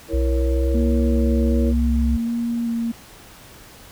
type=chord; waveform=sine; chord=A# diminished; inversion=second; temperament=equal; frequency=329.6 / 466.2 / 554.4 Hz; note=E4 / A#4 / C#5; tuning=0 / 0 / 0 cents; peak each=-26 / -28 / -29 dBFS; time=0.08-1.74 s; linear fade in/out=50 ms
type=tone with pitch glide; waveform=sine; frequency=61.74 to 65.79 Hz; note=B1 to C2; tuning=0 to +10 cents; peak=-17 dBFS; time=0.13-2.17 s; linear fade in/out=10 ms; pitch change=+110 cents; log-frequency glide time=0.44-0.82 s
type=tone with vibrato; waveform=sine; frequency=233.1 Hz; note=A#3; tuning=in tune; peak=-20 dBFS; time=0.74-2.92 s; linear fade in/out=10 ms; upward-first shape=square; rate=1.3 Hz; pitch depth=12 cents each way
effects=pink hiss -44 dBFS RMS until 3.91 s